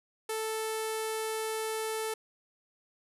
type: tone with low-pass filter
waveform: sawtooth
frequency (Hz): 440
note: A4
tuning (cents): 0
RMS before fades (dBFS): -34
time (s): 0.29-2.14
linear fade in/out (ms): 5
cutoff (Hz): 11000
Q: 2.7
effects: none